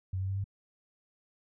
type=tone with pitch steps; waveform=sine; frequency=93.8 / 95.38 / 97 / 98.63 Hz; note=F#2 / G2 / G2 / G2; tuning=+24 / -47 / -18 / +11 cents; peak=-30 dBFS; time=0.13-0.442 s; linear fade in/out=5 ms; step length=78 ms; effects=none